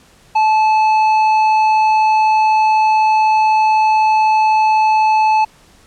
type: tone with tanh clipping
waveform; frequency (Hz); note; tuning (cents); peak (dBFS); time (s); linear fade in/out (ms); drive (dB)
triangle; 868; A5; -24; -11; 0.35-5.45; 10; 12
effects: pink hiss -48 dBFS RMS until 5.86 s + low-pass 10000 Hz 12 dB/octave